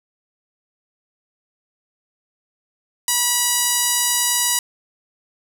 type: tone with band-pass filter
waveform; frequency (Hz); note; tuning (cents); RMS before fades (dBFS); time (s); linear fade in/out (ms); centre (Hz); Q
sawtooth; 971; B5; -30; -19; 3.08-4.59; 2; 9500; 1.1
effects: none